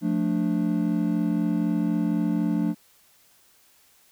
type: chord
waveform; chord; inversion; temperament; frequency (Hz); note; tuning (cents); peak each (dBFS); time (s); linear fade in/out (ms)
triangle; D minor; first; just; 176.2 / 220.2 / 293.7; F3 / A3 / D4; +16 / +2 / 0; -24; 0.01-2.75; 50
effects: white hiss -59 dBFS RMS until 4.11 s